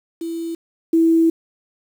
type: tone pair in turn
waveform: sine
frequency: 332.1 / 328.3 Hz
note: E4 / E4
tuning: +13 / -7 cents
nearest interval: unison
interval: 20 cents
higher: first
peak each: -23 / -11 dBFS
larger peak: second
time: 0.21-0.55 / 0.93-1.3 s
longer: second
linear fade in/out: 5 ms
effects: 7-bit